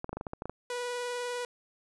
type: clicks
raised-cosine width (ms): 1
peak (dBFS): -22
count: 10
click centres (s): 0.044 / 0.093 / 0.13 / 0.17 / 0.211 / 0.268 / 0.334 / 0.421 / 0.456 / 0.496
type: tone with vibrato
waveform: sawtooth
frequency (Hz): 488.6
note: B4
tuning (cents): -19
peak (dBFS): -29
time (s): 0.7-1.45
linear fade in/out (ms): 2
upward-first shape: sine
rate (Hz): 20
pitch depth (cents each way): 19
effects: resampled to 24000 Hz